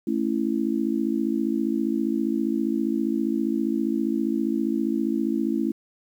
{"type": "chord", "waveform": "sine", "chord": "A major", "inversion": "none", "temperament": "just", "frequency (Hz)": [220, 275, 330], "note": ["A3", "C#4", "E4"], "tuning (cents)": [0, -14, 2], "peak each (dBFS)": -26, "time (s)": [0.07, 5.72], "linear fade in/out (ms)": 5, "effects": ["9-bit"]}